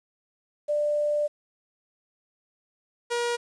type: tone pair in turn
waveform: sine / sawtooth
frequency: 592 / 477 Hz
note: D5 / A#4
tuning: +14 / +40 cents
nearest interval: major third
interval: 374 cents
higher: first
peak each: -22 / -21 dBFS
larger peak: second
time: 0.68-1.28 / 3.1-3.37 s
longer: first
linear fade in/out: 20 ms
effects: resampled to 22050 Hz + 9-bit